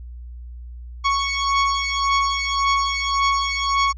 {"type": "beating tone pair", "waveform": "sawtooth", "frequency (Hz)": [1108.7, 1110.5], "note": ["C#6", "C#6"], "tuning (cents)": [0, 3], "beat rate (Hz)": 1.8, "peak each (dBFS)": [-17, -18], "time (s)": [1.04, 3.93], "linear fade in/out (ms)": 20, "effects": ["added 60 Hz sine -33 dBFS peak until 3.97 s", "resampled to 16000 Hz"]}